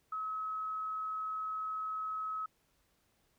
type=tone; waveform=sine; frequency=1283 Hz; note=E6; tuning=47 cents flat; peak=-35 dBFS; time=0.12-2.46 s; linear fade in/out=5 ms; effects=pink hiss -74 dBFS RMS until 3.38 s